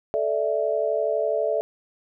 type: chord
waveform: sine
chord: A suspended fourth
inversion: none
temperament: equal with one note detuned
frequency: 437.7 / 587.3 / 659.3 Hz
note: A4 / D5 / E5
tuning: -9 / 0 / 0 cents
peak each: -26 / -25 / -25 dBFS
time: 0.14-1.61 s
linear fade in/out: 0 ms
effects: none